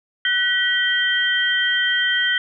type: tone cluster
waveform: sine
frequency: 1499 / 1926 / 3152 Hz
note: F#6 / B6 / G7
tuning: +22 / -44 / +9 cents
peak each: -22 / -20 / -21 dBFS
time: 0.25-2.38 s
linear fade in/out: 2 ms
effects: none